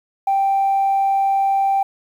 sine tone, 784 Hz, G5, in tune, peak -13 dBFS, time 0.27-1.83 s, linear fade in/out 5 ms, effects tanh soft clip ceiling -11 dBFS + 8-bit

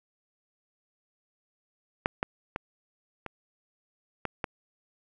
clicks, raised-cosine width 0.5 ms, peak -9 / -12 / -16 / -21 / -15 / -14 dBFS, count 6, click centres 2.059 / 2.229 / 2.561 / 3.263 / 4.253 / 4.442 s, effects none

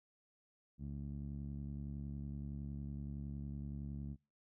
15% pulse tone with low-pass filter, 70.8 Hz, C#2, 37 cents sharp, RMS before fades -44 dBFS, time 0.78-4.17 s, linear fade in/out 50 ms, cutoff 200 Hz, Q 1.3, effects noise-tail reverb RT60 0.3 s tail -25 dB re dry

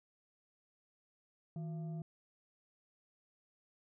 sine tone with frequency modulation, 159.9 Hz, D#3, 48 cents sharp, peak -39 dBFS, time 1.56-2.02 s, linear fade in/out 2 ms, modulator 521 Hz, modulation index 0.31, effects none

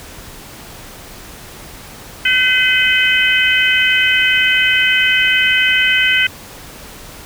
harmonic tone, 509 Hz, C5, 48 cents flat, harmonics 3 / 4 / 5 / 6, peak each -16 / -16 / -16 / -16 dBFS, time 2.25-6.27 s, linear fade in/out 5 ms, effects pink hiss -35 dBFS RMS until 7.25 s

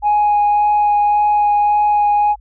sine tone with vibrato, 830.6 Hz, G#5, in tune, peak -9 dBFS, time 0.02-2.36 s, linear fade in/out 50 ms, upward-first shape sine, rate 1.8 Hz, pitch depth 9 cents each way, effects tanh soft clip ceiling -8 dBFS + added 50 Hz sine -41 dBFS peak until 2.4 s

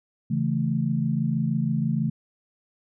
sine chord, A major, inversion first, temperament equal, 138.59 / 164.81 / 220 Hz, C#3 / E3 / A3, 0 / 0 / 0 cents, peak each -26 dBFS, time 0.3-2.1 s, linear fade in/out 10 ms, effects none

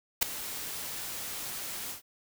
white noise with ADSR envelope, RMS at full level -21 dBFS, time 0.21-2.02 s, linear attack 17 ms, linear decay 4 ms, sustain -17 dB, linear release 120 ms, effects none

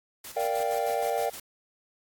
white noise with tremolo, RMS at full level -41 dBFS, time 0.24-1.4 s, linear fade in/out 5 ms, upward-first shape square, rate 6.4 Hz, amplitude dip 55%
triangle chord, G minor seventh, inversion first, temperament equal, 466.2 / 587.3 / 698.5 / 784 Hz, Bb4 / D5 / F5 / G5, 0 / 0 / 0 / 0 cents, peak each -29 dBFS, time 0.36-1.3 s, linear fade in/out 10 ms
effects AAC 64 kbps

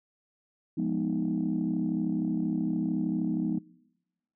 sine chord, F half-diminished seventh, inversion none, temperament equal, 174.61 / 207.7 / 246.9 / 311.1 Hz, F3 / Ab3 / Cb4 / Eb4, 0 / 0 / 0 / 0 cents, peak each -31 dBFS, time 0.77-3.59 s, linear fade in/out 10 ms, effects noise-tail reverb RT60 1.0 s tail -24 dB re dry + tanh soft clip ceiling -19 dBFS

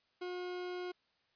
40% pulse tone, 360 Hz, F#4, 47 cents flat, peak -38 dBFS, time 0.21-0.92 s, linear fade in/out 10 ms, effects white hiss -75 dBFS RMS until 1.35 s + resampled to 11025 Hz

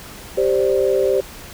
sine chord, G suspended fourth, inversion none, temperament equal, 392 / 523.3 / 587.3 Hz, G4 / C5 / D5, 0 / 0 / 0 cents, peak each -17 / -18 / -22 dBFS, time 0.37-1.21 s, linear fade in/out 10 ms, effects pink hiss -37 dBFS RMS until 1.53 s

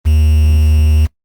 triangle tone with quantisation, 76.8 Hz, D#2, 22 cents flat, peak -5 dBFS, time 0.05-1.07 s, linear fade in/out 20 ms, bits 5, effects noise-tail reverb RT60 0.1 s tail -21 dB re dry + Opus 32 kbps

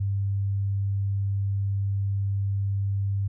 sine tone, 99 Hz, G2, 18 cents sharp, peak -23 dBFS, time 0-3.28 s, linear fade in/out 10 ms, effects none

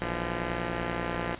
5% pulse tone pair together, 60.42 / 171 Hz, B1 / F3, -37 / -36 cents, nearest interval octave + tritone, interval 1801 cents, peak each -21 dBFS, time 0.02-1.35 s, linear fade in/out 0 ms, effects pink hiss -46 dBFS RMS until 1.39 s + resampled to 8000 Hz

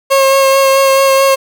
30% pulse tone with vibrato, 541 Hz, C#5, 42 cents flat, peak -4 dBFS, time 0.1-1.36 s, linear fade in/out 20 ms, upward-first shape sine, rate 4.6 Hz, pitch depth 15 cents each way, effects none

